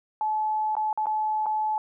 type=tone with dropouts; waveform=sine; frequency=861 Hz; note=A5; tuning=38 cents flat; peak=-23 dBFS; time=0.21-1.78 s; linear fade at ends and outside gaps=1 ms; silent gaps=0.753-0.767 / 0.929-0.975 / 1.058-1.068 / 1.459-1.465 s; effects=none